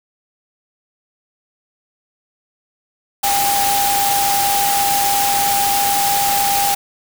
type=tone in noise; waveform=sine; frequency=802 Hz; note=G5; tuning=39 cents sharp; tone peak=-16 dBFS; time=3.23-6.75 s; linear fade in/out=10 ms; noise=white; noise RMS=-19 dBFS; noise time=3.23-6.75 s; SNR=0 dB; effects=none